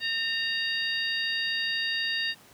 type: harmonic tone with a mistuned harmonic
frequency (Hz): 932.3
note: A#5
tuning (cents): 0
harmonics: 2 / 3 / 4 / 5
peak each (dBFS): -30 / -32 / -33 / -34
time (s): 0-2.35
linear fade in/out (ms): 50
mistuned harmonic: 2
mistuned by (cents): -40
effects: pink hiss -54 dBFS RMS until 2.53 s + high-pass 100 Hz 12 dB/octave